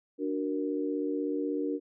sine chord, D augmented, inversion none, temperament equal, 293.7 / 370 / 466.2 Hz, D4 / F#4 / A#4, 0 / 0 / 0 cents, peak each -31 / -35 / -34 dBFS, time 0.18-1.8 s, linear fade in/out 50 ms, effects none

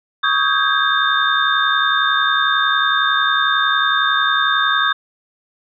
sine tone cluster, 1123 / 1262 / 1579 / 1650 / 3626 Hz, C#6 / D#6 / G6 / G#6 / A#7, +22 / +24 / +12 / -12 / -49 cents, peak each -20 dBFS, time 0.23-4.93 s, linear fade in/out 10 ms, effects none

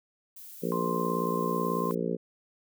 violet noise, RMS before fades -46 dBFS, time 0.36-1.95 s, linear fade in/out 5 ms
harmonic tone, 58.27 Hz, A#1, in tune, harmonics 3 / 4 / 5 / 6 / 7 / 8 / 9, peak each -33 / -35 / -38 / -38 / -34 / -34 / -39 dBFS, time 0.62-2.17 s, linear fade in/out 20 ms
sine tone, 1046.5 Hz, C6, in tune, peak -31 dBFS, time 0.72-1.91 s, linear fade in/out 0 ms
effects none

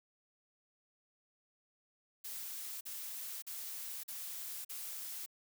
blue noise bursts, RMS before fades -44 dBFS, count 5, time 2.24-5.262 s, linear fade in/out 10 ms, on 570 ms, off 43 ms, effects none

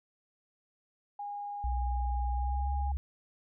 sine tone, 817 Hz, G#5, 29 cents flat, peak -36 dBFS, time 1.19-2.92 s, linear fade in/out 5 ms
sine tone with pitch glide, 61.74 to 68.5 Hz, B1 to C#2, 0 to -20 cents, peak -29 dBFS, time 1.64-2.97 s, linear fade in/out 0 ms, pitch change +180 cents, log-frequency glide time 2.33-2.71 s
effects none

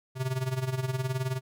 square tone with tremolo, 130 Hz, C3, 11 cents flat, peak -26 dBFS, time 0.15-1.41 s, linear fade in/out 50 ms, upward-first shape sine, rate 19 Hz, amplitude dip 75%, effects none

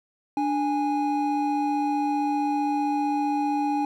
triangle tone pair together, 293.7 / 825.7 Hz, D4 / G#5, 0 / -10 cents, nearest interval octave + tritone, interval 1790 cents, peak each -23 dBFS, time 0.37-3.85 s, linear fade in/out 2 ms, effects none

